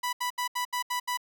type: tone bursts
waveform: sawtooth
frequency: 987.8 Hz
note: B5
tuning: in tune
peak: -24 dBFS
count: 7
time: 0.03-1.174 s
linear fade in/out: 10 ms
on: 100 ms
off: 74 ms
effects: none